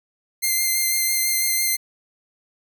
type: tone with vibrato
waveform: 5% pulse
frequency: 2091 Hz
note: C7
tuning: 2 cents flat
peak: -9 dBFS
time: 0.42-1.77 s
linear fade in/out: 20 ms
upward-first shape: sine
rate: 6 Hz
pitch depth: 17 cents each way
effects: none